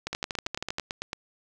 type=two click trains; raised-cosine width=0.2 ms; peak=-13 / -14 dBFS; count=10 / 10; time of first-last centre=0.07-0.784 / 0.13-1.131 s; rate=12.6 / 8.99 Hz; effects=none